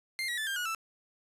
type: tone with pitch steps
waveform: 30% pulse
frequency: 2103 / 1917.4 / 1748.1 / 1593.8 / 1453.1 / 1324.8 Hz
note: C7 / A#6 / A6 / G6 / F#6 / E6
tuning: +8 / +48 / -12 / +28 / -32 / +8 cents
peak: -29 dBFS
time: 0.19-0.748 s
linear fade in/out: 0 ms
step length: 93 ms
effects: resampled to 32000 Hz + 10-bit